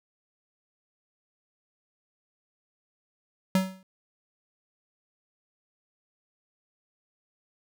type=tone with exponential decay; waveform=square; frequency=188.6 Hz; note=F#3; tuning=33 cents sharp; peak=-18 dBFS; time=3.55-3.83 s; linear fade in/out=2 ms; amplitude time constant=60 ms; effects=none